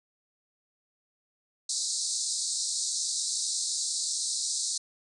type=band-pass noise; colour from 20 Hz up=white; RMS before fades=-31 dBFS; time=1.69-4.78 s; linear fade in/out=5 ms; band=3900 to 9000 Hz; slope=96 dB/octave; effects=none